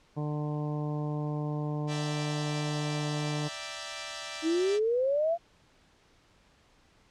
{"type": "harmonic tone", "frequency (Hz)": 149.4, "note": "D3", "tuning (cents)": 30, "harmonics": [1, 2, 3, 4, 5, 6, 7], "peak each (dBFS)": [-31, -37, -41, -43, -45, -47, -48], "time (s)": [0.16, 3.49], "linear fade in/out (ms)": 20}
{"type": "chord", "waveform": "5% pulse", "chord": "E half-diminished seventh", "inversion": "third", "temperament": "equal", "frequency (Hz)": [587.3, 659.3, 784, 932.3], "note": ["D5", "E5", "G5", "Bb5"], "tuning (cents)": [0, 0, 0, 0], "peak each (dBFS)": [-29, -29, -32, -34], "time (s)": [1.87, 4.8], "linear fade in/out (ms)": 50}
{"type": "exponential sweep", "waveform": "sine", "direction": "up", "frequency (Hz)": [311.1, 698.5], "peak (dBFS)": -24, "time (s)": [4.42, 5.38], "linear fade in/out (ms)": 50}
{"effects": ["pink hiss -63 dBFS RMS until 7.1 s", "low-pass 6000 Hz 12 dB/octave"]}